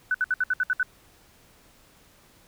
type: tone bursts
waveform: sine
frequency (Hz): 1499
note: F#6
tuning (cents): +22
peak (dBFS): -20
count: 8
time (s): 0.11-0.83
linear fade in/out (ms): 2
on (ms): 34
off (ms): 64
effects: pink hiss -57 dBFS RMS until 2.47 s